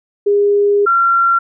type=tone pair in turn; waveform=sine; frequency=407.4 / 1370.3 Hz; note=G#4 / F6; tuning=-33 / -33 cents; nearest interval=octave + major sixth; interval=2100 cents; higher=second; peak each=-9 dBFS; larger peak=neither; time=0.26-0.86 / 0.86-1.39 s; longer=first; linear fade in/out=10 ms; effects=none